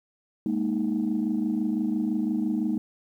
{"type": "chord", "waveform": "sine", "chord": "Ab suspended second", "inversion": "none", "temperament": "just", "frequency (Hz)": [207.7, 233.6, 311.5], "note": ["Ab3", "Bb3", "Eb4"], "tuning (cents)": [0, 4, 2], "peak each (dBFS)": -27, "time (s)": [0.46, 2.78], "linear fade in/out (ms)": 2, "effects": ["tanh soft clip ceiling -17 dBFS", "10-bit"]}